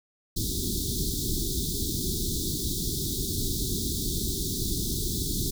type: band-stop noise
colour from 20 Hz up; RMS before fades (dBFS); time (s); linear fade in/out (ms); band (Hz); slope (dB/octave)
pink; -29; 0.36-5.51; 10; 410 to 3500; 96
effects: none